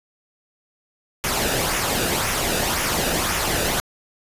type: noise with flanger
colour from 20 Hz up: pink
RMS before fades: -22 dBFS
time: 1.24-3.8 s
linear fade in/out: 0 ms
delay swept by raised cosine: 0.23 to 0.95 ms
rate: 1.9 Hz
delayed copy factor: -0.5
effects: resampled to 32000 Hz